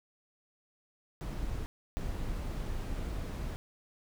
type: noise bursts at uneven times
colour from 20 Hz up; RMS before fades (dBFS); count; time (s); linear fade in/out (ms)
brown; -36; 2; 1.21-1.66 / 1.97-3.56; 0
effects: none